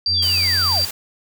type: tone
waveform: sine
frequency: 4699 Hz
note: D8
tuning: in tune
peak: -16 dBFS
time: 0.06-0.85 s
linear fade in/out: 2 ms
type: tone with pitch glide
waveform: triangle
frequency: 88 to 89.69 Hz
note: F2 to F2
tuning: +14 to +47 cents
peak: -23 dBFS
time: 0.07-0.87 s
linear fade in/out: 50 ms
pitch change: +33 cents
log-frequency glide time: 0.22-0.36 s
type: linear sweep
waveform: sine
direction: down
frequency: 3659 to 438.5 Hz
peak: -24 dBFS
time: 0.13-0.83 s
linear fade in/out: 50 ms
type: noise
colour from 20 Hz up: white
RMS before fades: -29 dBFS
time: 0.22-0.91 s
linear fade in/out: 5 ms
effects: none